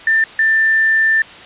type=tone pair in turn; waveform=sine; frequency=1787 / 1780 Hz; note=A6 / A6; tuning=+26 / +20 cents; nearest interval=unison; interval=6 cents; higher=first; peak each=-10 dBFS; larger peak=neither; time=0.07-0.24 / 0.39-1.22 s; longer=second; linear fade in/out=2 ms; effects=white hiss -36 dBFS RMS until 1.45 s + resampled to 8000 Hz